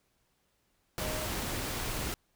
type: tone in noise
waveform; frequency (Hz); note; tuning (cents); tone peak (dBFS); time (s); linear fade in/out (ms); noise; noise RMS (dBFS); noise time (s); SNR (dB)
sine; 619; D#5; -9; -40; 1.01-1.26; 0; pink; -35; 0.98-2.14; -8
effects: pink hiss -74 dBFS RMS until 2.35 s